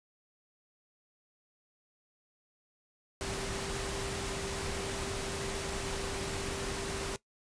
sine tone in noise, 392 Hz, G4, in tune, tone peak -41 dBFS, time 3.21-7.16 s, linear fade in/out 0 ms, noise pink, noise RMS -37 dBFS, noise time 3.21-7.16 s, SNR -7 dB, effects noise-tail reverb RT60 0.1 s tail -18 dB re dry + resampled to 22050 Hz

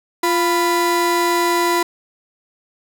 35% pulse tone pair together, 347.7 / 992.6 Hz, F4 / B5, -8 / +8 cents, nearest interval octave + tritone, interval 1816 cents, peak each -16 dBFS, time 0.23-1.83 s, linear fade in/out 5 ms, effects none

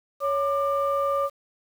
sine tone pair together, 558.3 / 1192 Hz, C#5 / D6, +12 / +25 cents, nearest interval octave + minor second, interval 1313 cents, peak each -23 / -24 dBFS, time 0.2-1.3 s, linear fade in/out 50 ms, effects tanh soft clip ceiling -15 dBFS + 8-bit

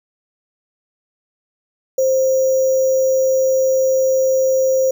sine tone with sample-and-hold, 526 Hz, C5, 9 cents sharp, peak -12 dBFS, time 1.98-4.91 s, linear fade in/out 5 ms, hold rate 6300 Hz, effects none

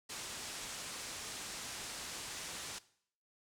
white low-pass noise, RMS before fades -45 dBFS, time 0.09-2.79 s, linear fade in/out 10 ms, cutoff 8800 Hz, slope 24 dB/octave, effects noise-tail reverb RT60 0.6 s tail -18 dB re dry

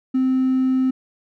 triangle tone with hard clipping, 260 Hz, C4, 11 cents flat, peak -16 dBFS, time 0.14-0.91 s, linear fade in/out 10 ms, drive 4 dB, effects none

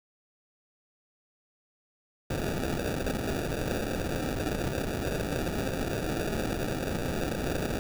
white noise with sample-and-hold, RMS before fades -31 dBFS, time 2.3-7.79 s, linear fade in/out 2 ms, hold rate 1050 Hz, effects none

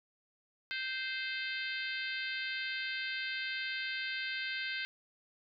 harmonic tone, 521 Hz, C5, 7 cents flat, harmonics 3 / 4 / 5 / 6 / 7 / 8 / 9, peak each -39 / -41 / -43 / -45 / -46 / -47 / -48 dBFS, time 0.71-4.85 s, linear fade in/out 0 ms, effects none

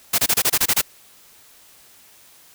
white noise bursts, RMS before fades -17 dBFS, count 9, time 0.13-0.816 s, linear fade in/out 10 ms, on 54 ms, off 25 ms, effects white hiss -50 dBFS RMS until 2.54 s

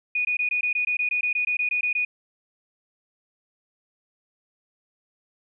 sine tone bursts, 2467 Hz, D#7, 15 cents flat, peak -21 dBFS, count 16, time 0.15-2.05 s, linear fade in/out 5 ms, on 100 ms, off 20 ms, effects none

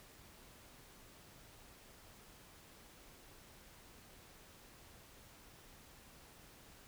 silence, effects pink hiss -60 dBFS RMS until 6.87 s

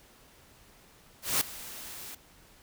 white noise with ADSR envelope, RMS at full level -25 dBFS, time 1.22-2.15 s, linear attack 190 ms, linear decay 5 ms, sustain -18 dB, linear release 5 ms, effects pink hiss -58 dBFS RMS until 2.62 s

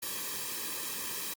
white noise with comb filter, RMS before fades -37 dBFS, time 0.02-1.34 s, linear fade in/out 10 ms, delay 1.4 ms, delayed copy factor -0.85, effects Opus 48 kbps

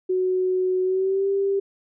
sine tone with pitch glide, 370 to 394.3 Hz, F#4 to G4, 0 to +10 cents, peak -19 dBFS, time 0.09-1.6 s, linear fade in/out 10 ms, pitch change +110 cents, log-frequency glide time 0.83-1.28 s, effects none

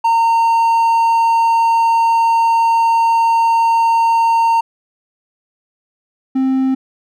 triangle tone pair in turn, 917 / 263.6 Hz, A#5 / C4, -29 / +13 cents, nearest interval octave + minor seventh, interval 2158 cents, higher first, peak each -8 / -10 dBFS, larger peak first, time 0.04-4.61 / 6.35-6.75 s, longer first, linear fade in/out 10 ms, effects none

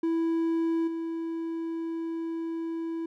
triangle tone with level steps, 329.6 Hz, E4, in tune, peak -22 / -28 dBFS, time 0.03-3.06 s, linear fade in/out 5 ms, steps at 0.87 s, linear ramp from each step 10 ms, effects none

